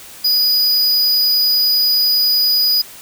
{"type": "tone", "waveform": "square", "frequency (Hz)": 4935, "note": "D#8", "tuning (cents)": -15, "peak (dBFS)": -12, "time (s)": [0.24, 2.82], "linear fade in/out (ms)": 10, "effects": ["white hiss -37 dBFS RMS until 3.01 s"]}